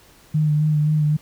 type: tone with vibrato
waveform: sine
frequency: 151.9 Hz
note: D#3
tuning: 41 cents flat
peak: -15 dBFS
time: 0.34-1.17 s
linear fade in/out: 10 ms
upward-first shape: sine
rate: 3.8 Hz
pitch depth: 26 cents each way
effects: pink hiss -51 dBFS RMS until 1.21 s